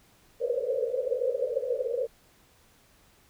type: band-pass noise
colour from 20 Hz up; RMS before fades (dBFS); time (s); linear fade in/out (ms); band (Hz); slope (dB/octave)
pink; -29; 0.4-2.07; 20; 470 to 540; 96
effects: pink hiss -61 dBFS RMS until 3.29 s